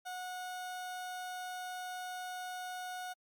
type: tone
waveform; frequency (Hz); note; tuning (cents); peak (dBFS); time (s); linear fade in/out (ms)
30% pulse; 731; F#5; -21; -37; 0.05-3.14; 20
effects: MP3 96 kbps